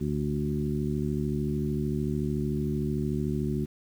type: harmonic tone with a mistuned harmonic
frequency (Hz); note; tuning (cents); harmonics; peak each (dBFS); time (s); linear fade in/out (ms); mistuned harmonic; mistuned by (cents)
73.42; D2; 0; 1 / 2 / 3 / 4 / 5; -35 / -30 / -31 / -36 / -34; 0-3.66; 20; 1; -22
effects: 9-bit